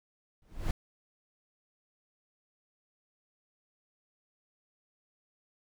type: noise with exponential growth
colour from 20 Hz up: brown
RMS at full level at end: -25 dBFS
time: 0.42-0.71 s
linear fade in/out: 1 ms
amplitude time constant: 63 ms
effects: none